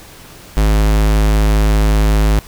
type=tone; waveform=square; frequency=52.6 Hz; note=G#1; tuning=23 cents sharp; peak=-10 dBFS; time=0.57-2.39 s; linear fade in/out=0 ms; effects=pink hiss -38 dBFS RMS until 2.47 s